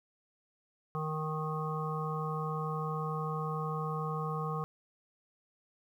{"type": "harmonic tone", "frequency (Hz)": 155.56, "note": "D#3", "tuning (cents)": 0, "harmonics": [1, 3, 5, 7, 8], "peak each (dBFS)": [-35, -40, -43, -39, -42], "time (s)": [0.95, 4.64], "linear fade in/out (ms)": 0, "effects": ["11-bit"]}